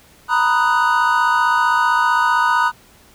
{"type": "chord", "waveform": "triangle", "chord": "B major seventh", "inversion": "third", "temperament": "equal with one note detuned", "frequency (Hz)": [932.3, 987.8, 1244.5, 1485.1], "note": ["A#5", "B5", "D#6", "F#6"], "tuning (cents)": [0, 0, 0, 6], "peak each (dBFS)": -17, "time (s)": [0.28, 2.72], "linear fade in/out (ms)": 50, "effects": ["pink hiss -49 dBFS RMS until 3.14 s"]}